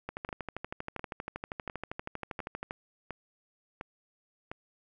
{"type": "two click trains", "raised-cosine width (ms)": 0.5, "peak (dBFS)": [-21, -23], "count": [34, 7], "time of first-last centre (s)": [[0.09, 2.709], [0.29, 4.515]], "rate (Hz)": [12.6, 1.42], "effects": []}